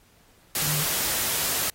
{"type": "tone in noise", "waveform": "sine", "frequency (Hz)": 150, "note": "D3", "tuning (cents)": 37, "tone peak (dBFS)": -29, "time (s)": [0.62, 0.83], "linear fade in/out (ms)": 2, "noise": "white", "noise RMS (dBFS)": -26, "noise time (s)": [0.55, 1.7], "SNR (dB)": -6, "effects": ["pink hiss -59 dBFS RMS until 1.74 s", "AAC 48 kbps"]}